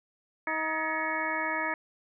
harmonic tone with a mistuned harmonic, 316.1 Hz, D#4, 27 cents sharp, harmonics 1 / 2 / 3 / 4 / 5 / 6 / 7, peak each -39 / -37 / -34 / -37 / -34 / -37 / -35 dBFS, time 0.47-1.74 s, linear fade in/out 2 ms, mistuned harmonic 5, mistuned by +120 cents, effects none

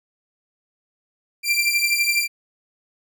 sawtooth beating tone pair, 2357 / 2369 Hz, D7 / D7, +6 / +14 cents, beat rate 12 Hz, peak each -18 / -17 dBFS, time 1.43-2.28 s, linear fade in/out 50 ms, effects none

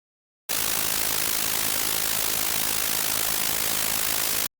white noise with amplitude modulation, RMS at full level -21 dBFS, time 0.49-4.47 s, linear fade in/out 10 ms, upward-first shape sine, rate 53.7 Hz, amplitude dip 80%, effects Opus 48 kbps

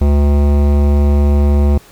sine tone with hard clipping, 72 Hz, D2, 34 cents flat, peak -10 dBFS, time 0.01-1.78 s, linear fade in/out 5 ms, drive 17 dB, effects pink hiss -43 dBFS RMS until 1.91 s

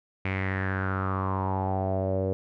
sawtooth tone with low-pass filter sweep, 95.3 Hz, G2, 48 cents flat, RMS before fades -28 dBFS, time 0.25-2.33 s, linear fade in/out 0 ms, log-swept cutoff 2300 to 500 Hz, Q 6.2, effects none

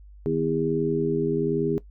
harmonic tone with a mistuned harmonic, 81 Hz, E2, 30 cents flat, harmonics 2 / 3 / 4 / 5, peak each -28 / -29 / -28 / -25 dBFS, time 0.26-1.78 s, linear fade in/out 0 ms, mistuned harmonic 2, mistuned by -98 cents, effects noise-tail reverb RT60 0.1 s tail -17 dB re dry + added 50 Hz sine -44 dBFS peak until 1.9 s

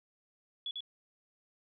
sine tone with echo, 3393 Hz, G#7, 36 cents sharp, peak -35 dBFS, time 0.66-0.71 s, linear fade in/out 2 ms, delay 96 ms, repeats 1, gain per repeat -2 dB, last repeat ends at 0.806 s, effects none

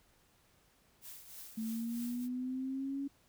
blue noise with tremolo, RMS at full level -48 dBFS, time 1.01-2.29 s, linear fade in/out 50 ms, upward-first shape triangle, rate 3.2 Hz, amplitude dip 65%
sine linear sweep, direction up, 220 to 280 Hz, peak -35 dBFS, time 1.57-3.08 s, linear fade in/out 10 ms
effects pink hiss -69 dBFS RMS until 3.28 s

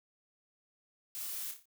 blue noise with echo, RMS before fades -41 dBFS, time 1.15-1.51 s, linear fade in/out 0 ms, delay 29 ms, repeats 5, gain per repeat -6 dB, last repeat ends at 1.655 s, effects none

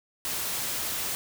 white noise, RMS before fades -31 dBFS, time 0.25-1.15 s, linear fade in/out 0 ms, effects none

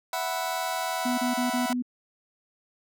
sawtooth chord, E suspended second, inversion none, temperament just, 659.3 / 741.7 / 988.9 Hz, E5 / F#5 / B5, 0 / +4 / +2 cents, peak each -29 / -27 / -28 dBFS, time 0.13-1.73 s, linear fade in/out 2 ms
sine tone bursts, 247.4 Hz, B3, 3 cents sharp, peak -25 dBFS, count 5, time 1.05-1.824 s, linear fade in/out 10 ms, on 130 ms, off 31 ms
effects none

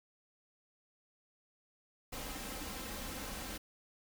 pink noise with comb filter, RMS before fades -43 dBFS, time 2.12-3.58 s, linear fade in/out 10 ms, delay 3.8 ms, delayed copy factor +0.55, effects none

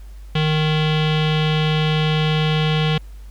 square tone with low-pass filter, 154.7 Hz, D#3, 10 cents flat, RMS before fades -18 dBFS, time 0.35-2.98 s, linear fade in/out 5 ms, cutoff 3200 Hz, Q 4.5, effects added 50 Hz sine -34 dBFS peak until 3.3 s + pink hiss -54 dBFS RMS until 3.3 s

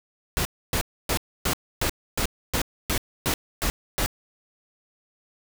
pink noise bursts, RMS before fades -24 dBFS, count 11, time 0.37-4.061 s, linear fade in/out 0 ms, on 81 ms, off 280 ms, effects none

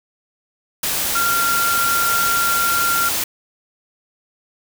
sine tone in noise, 1383 Hz, F6, 17 cents flat, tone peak -17 dBFS, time 1.15-3.09 s, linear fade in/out 5 ms, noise white, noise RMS -21 dBFS, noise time 0.83-3.24 s, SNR +1 dB, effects none

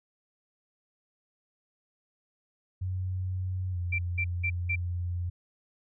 sine tone with pitch glide, 92.5 to 88.07 Hz, F#2 to F2, 0 to +15 cents, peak -29 dBFS, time 2.81-5.3 s, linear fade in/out 10 ms, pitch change -85 cents, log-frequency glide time 3.71-3.77 s
sine tone bursts, 2351 Hz, D7, 1 cent sharp, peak -27 dBFS, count 4, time 3.92-4.758 s, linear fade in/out 10 ms, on 67 ms, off 190 ms
effects none

